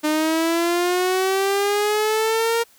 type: linear sweep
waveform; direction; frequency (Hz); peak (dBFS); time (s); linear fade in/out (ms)
sawtooth; up; 302.2 to 466.7; -14; 0.03-2.64; 20
effects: white hiss -54 dBFS RMS until 2.78 s